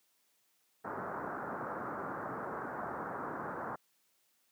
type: low-pass noise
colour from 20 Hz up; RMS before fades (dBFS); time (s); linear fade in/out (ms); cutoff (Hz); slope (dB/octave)
white; -40; 0.84-3.76; 10; 1500; 48
effects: white hiss -74 dBFS RMS until 4.51 s + high-pass 150 Hz 12 dB/octave